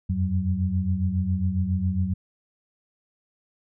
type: tone cluster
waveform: sine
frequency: 85.9 / 93.2 / 187.7 Hz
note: F2 / F#2 / F#3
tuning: -28 / +13 / +25 cents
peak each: -26 dBFS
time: 0.09-2.14 s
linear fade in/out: 10 ms
effects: none